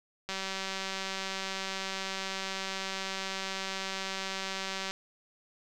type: click train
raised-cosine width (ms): 0.2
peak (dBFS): -18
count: 888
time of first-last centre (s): 0.29-4.91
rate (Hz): 192
effects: none